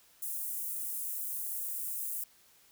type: high-pass noise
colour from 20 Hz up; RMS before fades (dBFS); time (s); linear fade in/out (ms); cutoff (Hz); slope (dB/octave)
white; -37; 0.22-2.24; 5; 9100; 24
effects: white hiss -63 dBFS RMS until 2.71 s